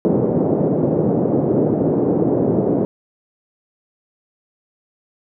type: band-pass noise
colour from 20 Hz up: white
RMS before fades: -17 dBFS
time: 0.05-2.85 s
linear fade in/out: 0 ms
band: 130 to 490 Hz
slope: 24 dB/octave
effects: none